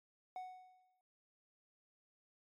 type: tone with exponential decay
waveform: triangle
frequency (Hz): 740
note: F#5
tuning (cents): 0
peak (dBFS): -39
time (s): 0.36-1.01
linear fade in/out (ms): 1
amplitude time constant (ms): 140
effects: MP3 96 kbps